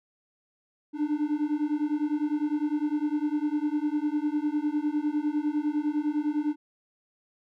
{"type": "beating tone pair", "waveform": "triangle", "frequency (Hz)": [293.7, 303.6], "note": ["D4", "D#4"], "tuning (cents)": [0, -42], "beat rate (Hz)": 9.9, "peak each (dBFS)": -26, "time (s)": [0.93, 6.56], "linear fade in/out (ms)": 50, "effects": []}